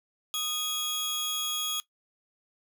sawtooth tone pair together, 1245 / 3324 Hz, D#6 / G#7, +1 / +1 cents, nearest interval octave + perfect fourth, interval 1700 cents, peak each -35 / -26 dBFS, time 0.34-1.8 s, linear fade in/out 0 ms, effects noise-tail reverb RT60 0.1 s tail -18 dB re dry

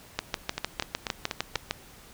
two click trains, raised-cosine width 0.2 ms, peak -9 / -12 dBFS, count 11 / 5, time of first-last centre 0.19-1.71 / 0.58-1.556 s, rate 6.58 / 4.1 Hz, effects pink hiss -51 dBFS RMS until 2.13 s

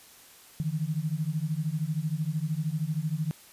sine beating tone pair, 149.5 / 162.5 Hz, D3 / E3, +31 / -24 cents, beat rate 13 Hz, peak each -30 dBFS, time 0.6-3.31 s, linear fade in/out 0 ms, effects white hiss -53 dBFS RMS until 3.52 s + resampled to 32000 Hz

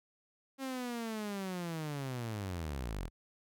sawtooth linear sweep, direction down, 271.2 to 36.95 Hz, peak -33 dBFS, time 0.58-3.1 s, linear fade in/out 50 ms, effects none

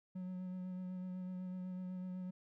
triangle tone with vibrato, 183.5 Hz, F#3, 14 cents flat, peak -39 dBFS, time 0.15-2.31 s, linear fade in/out 10 ms, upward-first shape sine, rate 8 Hz, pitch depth 18 cents each way, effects none

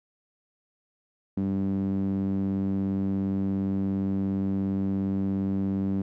sawtooth tone with band-pass filter, 97.2 Hz, G2, 14 cents flat, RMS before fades -27 dBFS, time 1.37-6.02 s, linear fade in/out 5 ms, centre 230 Hz, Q 4.3, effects none

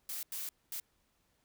blue noise bursts at uneven times, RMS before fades -40 dBFS, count 3, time 0.09-0.23 / 0.32-0.49 / 0.72-0.8 s, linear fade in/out 2 ms, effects pink hiss -75 dBFS RMS until 1.44 s

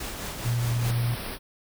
pink noise with tremolo, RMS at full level -33 dBFS, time 0-0.91 s, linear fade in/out 5 ms, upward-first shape triangle, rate 4.8 Hz, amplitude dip 40%
sine tone, 119.1 Hz, A#2, 38 cents sharp, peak -23 dBFS, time 0.45-1.15 s, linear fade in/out 10 ms
pink band-stop noise, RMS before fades -35 dBFS, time 0.81-1.39 s, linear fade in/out 50 ms, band 5600 to 8700 Hz, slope 96 dB/octave
effects none

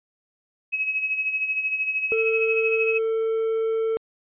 sine tone with tremolo, 2560 Hz, D#7, 49 cents sharp, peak -20 dBFS, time 0.72-2.99 s, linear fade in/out 20 ms, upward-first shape sine, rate 13 Hz, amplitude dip 60%
triangle tone, 447.1 Hz, A4, 28 cents sharp, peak -19 dBFS, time 2.12-3.97 s, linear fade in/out 0 ms
effects resampled to 8000 Hz

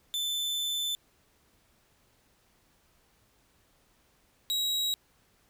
40% pulse tone pair in turn, 3525 / 3844 Hz, A7 / B7, +2 / -48 cents, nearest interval minor second, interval 150 cents, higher second, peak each -28 / -26 dBFS, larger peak second, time 0.14-0.95 / 4.5-4.94 s, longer first, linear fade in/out 0 ms, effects pink hiss -67 dBFS RMS until 5.49 s

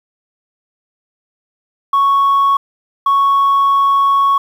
sine tone pair in turn, 1108.7 / 1108.7 Hz, C#6 / C#6, 0 / 0 cents, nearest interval unison, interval 0 cents, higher neither, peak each -7 dBFS, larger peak neither, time 1.93-2.57 / 3.06-4.38 s, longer second, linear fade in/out 5 ms, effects tanh soft clip ceiling -7 dBFS + 7-bit

